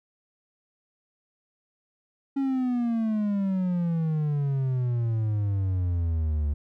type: exponential sweep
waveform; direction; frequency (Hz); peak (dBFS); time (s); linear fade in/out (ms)
triangle; down; 277.2 to 71.7; -21; 2.36-6.54; 10
effects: none